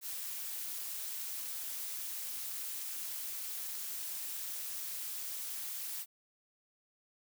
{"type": "noise with amplitude modulation", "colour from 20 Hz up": "blue", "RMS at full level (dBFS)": -38, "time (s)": [0.01, 6.06], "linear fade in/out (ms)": 50, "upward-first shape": "sine", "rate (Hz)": 230, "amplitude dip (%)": 60, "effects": []}